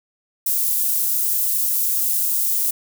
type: high-pass noise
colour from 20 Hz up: white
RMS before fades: -20 dBFS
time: 0.46-2.71 s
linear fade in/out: 5 ms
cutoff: 11000 Hz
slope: 12 dB/octave
effects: none